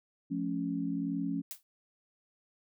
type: chord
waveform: sine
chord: F augmented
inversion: none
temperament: equal with one note detuned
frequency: 174.61 / 216 / 277.2 Hz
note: F3 / A3 / C#4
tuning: 0 / -32 / 0 cents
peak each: -36 / -38 / -33 dBFS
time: 0.3-1.42 s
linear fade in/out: 20 ms
type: noise with exponential decay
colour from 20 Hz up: blue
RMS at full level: -37 dBFS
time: 1.51-1.63 s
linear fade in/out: 0 ms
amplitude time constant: 24 ms
effects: none